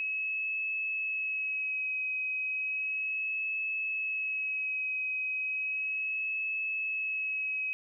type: tone with vibrato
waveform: sine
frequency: 2563 Hz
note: E7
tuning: 49 cents flat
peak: -30 dBFS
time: 0-7.73 s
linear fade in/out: 0 ms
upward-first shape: sine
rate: 0.34 Hz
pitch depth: 21 cents each way
effects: none